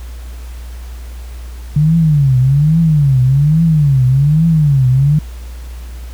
sine tone with vibrato, 145.1 Hz, D3, 21 cents flat, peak -7 dBFS, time 1.76-5.19 s, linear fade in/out 5 ms, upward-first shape triangle, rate 1.2 Hz, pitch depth 260 cents each way, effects added 60 Hz sine -25 dBFS peak until 6.13 s + pink hiss -41 dBFS RMS until 6.13 s

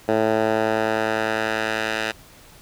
10% pulse tone with band-pass filter sweep, 110 Hz, A2, in tune, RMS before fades -22 dBFS, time 0.08-2.12 s, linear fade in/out 10 ms, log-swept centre 600 to 2300 Hz, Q 0.9, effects pink hiss -48 dBFS RMS until 2.61 s

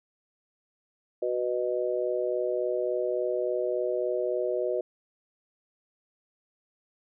sine chord, B major, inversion second, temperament just, 370.4 / 493.9 / 617.4 Hz, F#4 / B4 / D#5, +2 / 0 / -14 cents, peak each -30 dBFS, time 1.22-4.81 s, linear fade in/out 5 ms, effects none

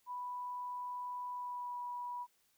sine tone with pitch glide, 987.8 to 976.5 Hz, B5 to B5, 0 to -20 cents, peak -39 dBFS, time 0.06-2.27 s, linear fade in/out 50 ms, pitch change -20 cents, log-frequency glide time 1.32-1.79 s, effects white hiss -74 dBFS RMS until 2.57 s

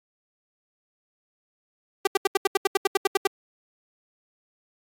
sawtooth tone bursts, 392 Hz, G4, in tune, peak -13 dBFS, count 13, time 2.05-3.272 s, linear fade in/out 5 ms, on 22 ms, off 78 ms, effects AAC 48 kbps

